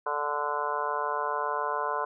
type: harmonic tone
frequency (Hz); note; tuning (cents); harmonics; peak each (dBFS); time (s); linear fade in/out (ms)
146.83; D3; 0; 3 / 4 / 5 / 6 / 7 / 8 / 9 / 10; -36 / -36 / -37 / -37 / -30 / -42 / -38 / -38; 0.06-2.05; 5
effects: none